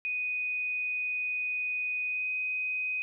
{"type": "tone with pitch glide", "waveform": "sine", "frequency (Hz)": [2489, 2506], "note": ["D#7", "D#7"], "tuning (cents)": [0, 12], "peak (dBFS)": -29, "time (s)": [0.05, 3.02], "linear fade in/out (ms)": 0, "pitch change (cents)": 12, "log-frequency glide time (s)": [2.06, 2.29], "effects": []}